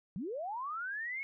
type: linear sweep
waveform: sine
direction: up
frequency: 156.1 to 2217 Hz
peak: -36 dBFS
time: 0.16-1.23 s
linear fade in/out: 0 ms
effects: none